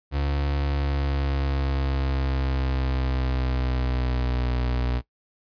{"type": "tone with pitch glide", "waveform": "35% pulse", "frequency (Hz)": [70.8, 61.63], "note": ["C#2", "B1"], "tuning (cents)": [37, -3], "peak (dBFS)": -21, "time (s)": [0.11, 5.02], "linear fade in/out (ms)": 50, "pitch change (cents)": -240, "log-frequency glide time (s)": [0.73, 4.49], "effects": ["noise-tail reverb RT60 0.1 s tail -18 dB re dry", "resampled to 11025 Hz"]}